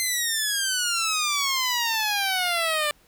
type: exponential sweep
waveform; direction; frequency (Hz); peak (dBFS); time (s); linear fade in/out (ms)
10% pulse; down; 2084 to 587.3; -14; 0-2.91; 0
effects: pink hiss -59 dBFS RMS until 3.07 s